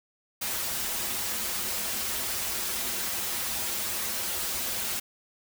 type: noise with comb filter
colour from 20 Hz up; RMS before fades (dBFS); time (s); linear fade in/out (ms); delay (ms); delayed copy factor
white; -31; 0.41-5; 10; 6.8; -0.85
effects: none